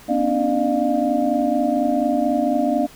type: tone cluster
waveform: sine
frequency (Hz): 243.4 / 273.2 / 297.4 / 604 / 701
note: B3 / C#4 / D4 / D5 / F5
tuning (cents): -25 / -25 / +22 / +48 / +6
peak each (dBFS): -23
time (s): 0.08-2.87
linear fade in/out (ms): 20
effects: pink hiss -45 dBFS RMS until 2.95 s